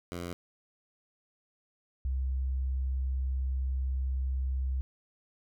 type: tone pair in turn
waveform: 10% pulse / sine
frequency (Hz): 87.31 / 65.41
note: F2 / C2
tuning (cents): 0 / 0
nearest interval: perfect fourth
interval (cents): 500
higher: first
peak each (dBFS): -28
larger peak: neither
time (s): 0.12-0.33 / 2.05-4.81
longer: second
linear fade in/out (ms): 0
effects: none